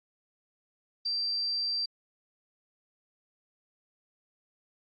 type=tone; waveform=sine; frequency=4699 Hz; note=D8; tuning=in tune; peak=-28 dBFS; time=1.05-1.86 s; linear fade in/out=10 ms; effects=AAC 48 kbps